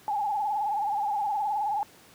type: tone with vibrato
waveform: sine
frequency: 830 Hz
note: G#5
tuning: 1 cent flat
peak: -25 dBFS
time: 0.08-1.83 s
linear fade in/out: 0 ms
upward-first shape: sine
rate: 19 Hz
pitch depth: 78 cents each way
effects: pink hiss -54 dBFS RMS until 2.14 s + high-pass 100 Hz 12 dB/octave